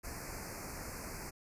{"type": "band-stop noise", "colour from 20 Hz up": "pink", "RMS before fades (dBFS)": -44, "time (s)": [0.03, 1.31], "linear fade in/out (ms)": 20, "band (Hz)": [2500, 4500], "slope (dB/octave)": 96, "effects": ["resampled to 32000 Hz"]}